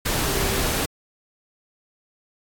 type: tone in noise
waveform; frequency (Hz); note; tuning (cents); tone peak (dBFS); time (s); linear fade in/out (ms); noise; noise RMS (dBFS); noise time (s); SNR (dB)
sine; 392; G4; 0; -30; 0.26-0.6; 10; pink; -23; 0.05-0.86; -10
effects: AAC 64 kbps